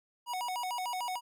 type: tone with vibrato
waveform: square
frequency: 844 Hz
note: G#5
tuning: 28 cents sharp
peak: -34 dBFS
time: 0.26-1.21 s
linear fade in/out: 50 ms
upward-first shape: square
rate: 6.7 Hz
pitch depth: 230 cents each way
effects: none